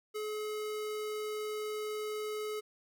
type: tone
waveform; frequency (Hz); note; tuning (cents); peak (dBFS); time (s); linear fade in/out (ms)
square; 426; G#4; +44; -36; 0.14-2.61; 20
effects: none